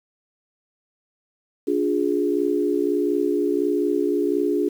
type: tone cluster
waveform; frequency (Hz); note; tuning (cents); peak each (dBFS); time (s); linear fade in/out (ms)
sine; 290.5 / 354.6 / 416.1; D4 / F4 / G#4; -19 / +26 / +3; -23; 1.67-4.69; 10
effects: 8-bit